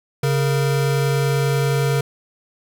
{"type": "tone pair together", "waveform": "square", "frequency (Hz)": [138, 464.2], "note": ["C#3", "A#4"], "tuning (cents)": [-7, -7], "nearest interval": "octave + major sixth", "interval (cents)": 2100, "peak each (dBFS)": [-18, -24], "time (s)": [0.23, 2.01], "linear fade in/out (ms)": 5, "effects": []}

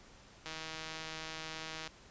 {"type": "click train", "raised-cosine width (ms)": 0.2, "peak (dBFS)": -25, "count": 226, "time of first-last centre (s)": [0.46, 1.875], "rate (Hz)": 159, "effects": ["pink hiss -58 dBFS RMS until 2.1 s", "resampled to 16000 Hz"]}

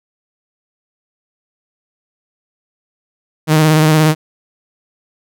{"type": "tone with vibrato", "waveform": "sawtooth", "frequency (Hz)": 155.56, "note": "D#3", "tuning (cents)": 0, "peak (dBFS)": -4, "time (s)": [3.47, 4.15], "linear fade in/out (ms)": 50, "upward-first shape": "square", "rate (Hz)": 17, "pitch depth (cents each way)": 24, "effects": []}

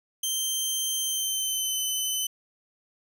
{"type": "tone with pitch glide", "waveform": "15% pulse", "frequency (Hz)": [3136, 3036], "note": ["G7", "F#7"], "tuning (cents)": [0, 44], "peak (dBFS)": -19, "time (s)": [0.23, 2.27], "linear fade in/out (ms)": 5, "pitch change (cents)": -56, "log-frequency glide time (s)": [1, 1.82], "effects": []}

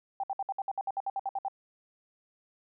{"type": "tone bursts", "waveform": "sine", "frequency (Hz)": 784, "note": "G5", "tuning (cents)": 0, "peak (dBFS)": -29, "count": 14, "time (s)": [0.2, 1.483], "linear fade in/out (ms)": 2, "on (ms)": 35, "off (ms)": 61, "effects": []}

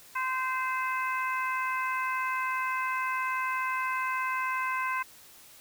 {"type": "harmonic tone", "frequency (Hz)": 517, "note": "C5", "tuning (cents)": -21, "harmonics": [2, 3, 4, 5], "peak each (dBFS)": [-30, -34, -36, -38], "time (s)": [0.15, 5.03], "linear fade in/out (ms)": 10, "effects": ["white hiss -53 dBFS RMS until 5.6 s"]}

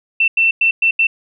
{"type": "tone bursts at uneven times", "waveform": "sine", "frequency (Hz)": 2685, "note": "E7", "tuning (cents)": 31, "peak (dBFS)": -10, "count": 5, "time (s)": [[0.2, 0.28], [0.37, 0.51], [0.61, 0.71], [0.82, 0.91], [0.99, 1.07]], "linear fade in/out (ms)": 5, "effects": []}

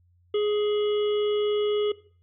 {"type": "harmonic tone", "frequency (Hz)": 418.1, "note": "G#4", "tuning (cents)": 12, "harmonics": [1, 3, 5, 7, 8], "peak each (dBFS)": [-21, -39, -44, -39, -41], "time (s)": [0.34, 1.92], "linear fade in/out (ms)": 5, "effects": ["noise-tail reverb RT60 0.5 s tail -19 dB re dry", "added 88 Hz sine -59 dBFS peak until 2.22 s"]}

